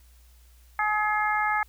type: harmonic tone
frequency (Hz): 423.3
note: G#4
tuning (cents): +33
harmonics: 2 / 3 / 4 / 5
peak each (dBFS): -26 / -28 / -29 / -30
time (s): 0.79-1.63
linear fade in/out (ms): 2
effects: added 60 Hz sine -52 dBFS peak until 1.68 s + white hiss -62 dBFS RMS until 1.68 s